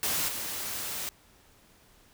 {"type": "noise with level steps", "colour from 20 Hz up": "white", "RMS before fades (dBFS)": [-29, -35], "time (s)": [0.03, 1.09], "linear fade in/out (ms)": 0, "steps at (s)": 0.28, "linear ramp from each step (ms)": 5, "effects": ["pink hiss -60 dBFS RMS until 2.13 s"]}